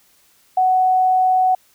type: tone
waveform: sine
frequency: 744 Hz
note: F#5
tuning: 9 cents sharp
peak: -12 dBFS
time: 0.57-1.55 s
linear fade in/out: 5 ms
effects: white hiss -56 dBFS RMS until 1.74 s